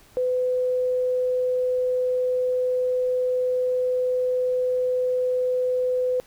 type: tone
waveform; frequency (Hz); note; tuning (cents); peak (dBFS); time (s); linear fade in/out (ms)
sine; 504; B4; +35; -20; 0.17-6.2; 0
effects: pink hiss -54 dBFS RMS until 6.26 s